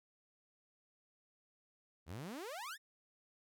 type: exponential sweep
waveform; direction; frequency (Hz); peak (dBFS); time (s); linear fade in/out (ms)
sawtooth; up; 71 to 1898; -40; 2.06-2.78; 50
effects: none